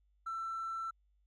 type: tone with hard clipping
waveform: sine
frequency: 1338 Hz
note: E6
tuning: 25 cents sharp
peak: -37 dBFS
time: 0.26-0.91 s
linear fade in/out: 10 ms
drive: 1 dB
effects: added 50 Hz sine -69 dBFS peak until 1.26 s

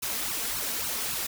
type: noise with flanger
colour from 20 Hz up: white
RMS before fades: -31 dBFS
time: 0.02-1.27 s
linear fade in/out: 10 ms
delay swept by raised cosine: 0.72 to 4.52 ms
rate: 3.6 Hz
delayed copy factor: +0.95
effects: none

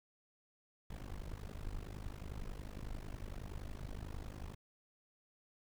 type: noise with amplitude modulation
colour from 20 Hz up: brown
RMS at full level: -41 dBFS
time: 0.9-4.55 s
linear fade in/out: 5 ms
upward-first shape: sine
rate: 50.9 Hz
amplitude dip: 95%
effects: none

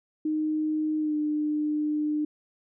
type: tone with pitch glide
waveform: sine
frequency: 308.8 to 301.2 Hz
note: D#4 to D4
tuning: -13 to +44 cents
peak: -24 dBFS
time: 0.25-2.25 s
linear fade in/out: 5 ms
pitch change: -43 cents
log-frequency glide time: 0.99-1.15 s
effects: none

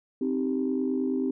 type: chord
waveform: sine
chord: C minor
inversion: none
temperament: equal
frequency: 261.6 / 311.1 / 392 Hz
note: C4 / Eb4 / G4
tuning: 0 / 0 / 0 cents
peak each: -26 / -31 / -30 dBFS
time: 0.21-1.31 s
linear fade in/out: 5 ms
effects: tanh soft clip ceiling -16 dBFS

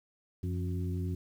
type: harmonic tone with a mistuned harmonic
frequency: 91 Hz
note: F#2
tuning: 28 cents flat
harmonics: 1 / 2 / 3 / 4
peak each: -32 / -38 / -42 / -44 dBFS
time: 0.43-1.15 s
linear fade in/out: 5 ms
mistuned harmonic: 2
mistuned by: -73 cents
effects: 10-bit

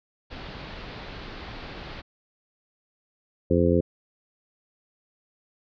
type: low-pass noise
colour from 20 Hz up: pink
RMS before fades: -39 dBFS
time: 0.3-2.02 s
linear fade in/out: 20 ms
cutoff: 4600 Hz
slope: 48 dB/octave
type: harmonic tone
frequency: 86.4 Hz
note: F2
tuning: 18 cents flat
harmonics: 1 / 2 / 3 / 4 / 5 / 6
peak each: -25 / -25 / -25 / -25 / -25 / -25 dBFS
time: 3.5-3.81 s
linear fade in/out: 10 ms
effects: none

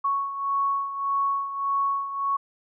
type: beating tone pair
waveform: sine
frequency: 1108.7 / 1110.4 Hz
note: C#6 / C#6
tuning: 0 / +3 cents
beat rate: 1.7 Hz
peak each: -24 / -30 dBFS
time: 0.04-2.37 s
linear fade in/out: 10 ms
effects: none

